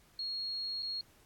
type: tone with dropouts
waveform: sine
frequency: 4296 Hz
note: C8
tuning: 45 cents sharp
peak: -35 dBFS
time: 0.19-1.01 s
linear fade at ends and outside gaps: 2 ms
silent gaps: 0.824-0.828 s
effects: pink hiss -65 dBFS RMS until 1.25 s + AAC 64 kbps